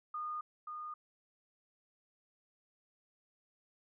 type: tone with echo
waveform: sine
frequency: 1224 Hz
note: D#6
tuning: 29 cents flat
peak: -37 dBFS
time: 0.14-0.41 s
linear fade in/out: 5 ms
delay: 530 ms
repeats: 1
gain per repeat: -4 dB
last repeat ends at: 0.94 s
effects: none